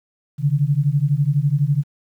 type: beating tone pair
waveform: sine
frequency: 137.8 / 149.8 Hz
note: C#3 / D3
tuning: -10 / +35 cents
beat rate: 12 Hz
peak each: -18 dBFS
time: 0.38-1.84 s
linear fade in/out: 50 ms
effects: 9-bit